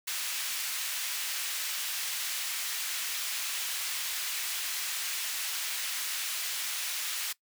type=high-pass noise; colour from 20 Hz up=pink; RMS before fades=-34 dBFS; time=0.07-7.33 s; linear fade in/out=10 ms; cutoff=2200 Hz; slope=12 dB/octave; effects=noise-tail reverb RT60 0.1 s tail -20 dB re dry